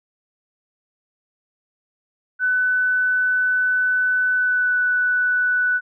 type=tone with pitch glide; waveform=sine; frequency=1500 to 1487.1 Hz; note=F#6 to F#6; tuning=+23 to +8 cents; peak=-16 dBFS; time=2.39-5.81 s; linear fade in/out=50 ms; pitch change=-15 cents; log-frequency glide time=4.35-4.78 s; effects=none